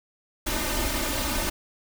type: noise with comb filter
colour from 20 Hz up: pink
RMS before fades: -27 dBFS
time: 0.46-1.5 s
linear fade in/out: 10 ms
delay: 3.3 ms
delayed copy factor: +0.95
effects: none